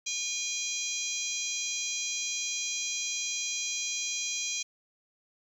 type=harmonic tone with a mistuned harmonic; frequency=810 Hz; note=G#5; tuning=43 cents flat; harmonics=3 / 4 / 5 / 6 / 7 / 8 / 9; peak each=-38 / -39 / -40 / -43 / -36 / -36 / -42 dBFS; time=0.06-4.63 s; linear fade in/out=10 ms; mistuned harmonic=7; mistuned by=+48 cents; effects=10-bit